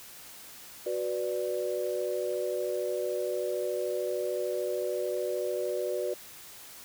sine chord, B minor, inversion second, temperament equal, 370 / 493.9 / 587.3 Hz, F#4 / B4 / D5, 0 / 0 / 0 cents, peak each -33 dBFS, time 0.86-6.14 s, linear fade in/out 5 ms, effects white hiss -48 dBFS RMS until 6.84 s

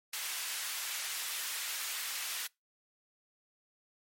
pink high-pass noise, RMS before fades -38 dBFS, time 0.13-2.47 s, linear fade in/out 5 ms, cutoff 1800 Hz, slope 12 dB/octave, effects noise-tail reverb RT60 0.2 s tail -24 dB re dry + MP3 64 kbps

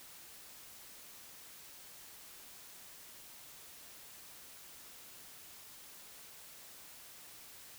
silence, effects white hiss -54 dBFS RMS until 7.78 s

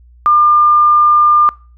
sine tone, 1200 Hz, D6, 37 cents sharp, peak -6 dBFS, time 0.26-1.49 s, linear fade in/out 0 ms, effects noise-tail reverb RT60 0.4 s tail -24 dB re dry + added 60 Hz sine -40 dBFS peak until 1.77 s

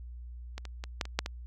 clicks, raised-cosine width 0.2 ms, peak -22 / -26 / -22 / -12 / -25 / -9 / -17 dBFS, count 7, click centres 0.58 / 0.653 / 0.839 / 1.012 / 1.054 / 1.19 / 1.261 s, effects added 60 Hz sine -41 dBFS peak until 1.46 s

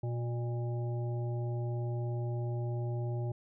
harmonic tone with a mistuned harmonic, 120.1 Hz, B2, 48 cents flat, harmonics 1 / 3 / 5 / 7, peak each -32 / -42 / -46 / -49 dBFS, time 0.03-3.32 s, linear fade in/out 5 ms, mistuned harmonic 7, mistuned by -50 cents, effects none

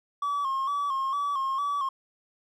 triangle tone with vibrato, 1108.7 Hz, C#6, in tune, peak -23 dBFS, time 0.22-1.89 s, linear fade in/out 5 ms, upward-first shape square, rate 2.2 Hz, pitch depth 57 cents each way, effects tanh soft clip ceiling -20 dBFS

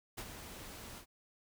pink noise with ADSR envelope, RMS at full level -42 dBFS, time 0.17-1.06 s, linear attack 14 ms, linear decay 63 ms, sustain -7 dB, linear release 80 ms, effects none

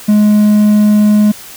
triangle tone, 210 Hz, G#3, 19 cents sharp, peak -3 dBFS, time 0.08-1.32 s, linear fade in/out 10 ms, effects white hiss -32 dBFS RMS until 1.56 s

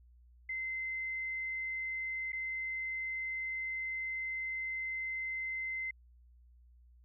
sine tone with dropouts, 2067 Hz, C7, 22 cents flat, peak -35 dBFS, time 0.49-5.91 s, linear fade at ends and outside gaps 5 ms, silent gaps 2.321-2.329 s, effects added 60 Hz sine -58 dBFS peak until 7.04 s

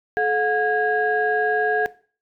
sine tone cluster, 430.4 / 721 / 1641 Hz, A4 / F#5 / G#6, -38 / -45 / -21 cents, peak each -22 dBFS, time 0.17-1.86 s, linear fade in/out 0 ms, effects noise-tail reverb RT60 0.4 s tail -18 dB re dry + tanh soft clip ceiling -9 dBFS

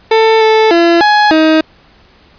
30% pulse tone with pitch steps, 444.7 / 439 / 339.4 / 838 / 315.5 Hz, A4 / A4 / F4 / G#5 / D#4, +18 / -4 / -49 / +15 / +24 cents, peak -3 dBFS, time 0.11-1.61 s, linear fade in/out 5 ms, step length 300 ms, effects pink hiss -45 dBFS RMS until 2.38 s + resampled to 11025 Hz

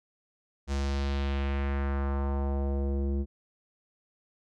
square tone with low-pass filter sweep, 69.3 Hz, C#2, in tune, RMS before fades -29 dBFS, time 0.67-3.26 s, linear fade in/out 50 ms, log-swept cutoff 7000 to 310 Hz, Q 1.6, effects none

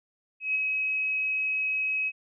sine tone with ADSR envelope, 2551 Hz, D#7, 43 cents sharp, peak -22 dBFS, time 0.4-2.12 s, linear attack 150 ms, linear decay 15 ms, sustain -3 dB, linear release 45 ms, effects none

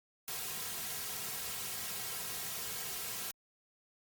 white noise with comb filter, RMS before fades -40 dBFS, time 0.28-3.31 s, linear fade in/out 0 ms, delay 3.4 ms, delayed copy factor -0.7, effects Opus 48 kbps

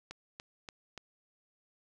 click train, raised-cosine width 0.2 ms, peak -26 dBFS, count 4, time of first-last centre 0.11-0.977 s, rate 3.46 Hz, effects none

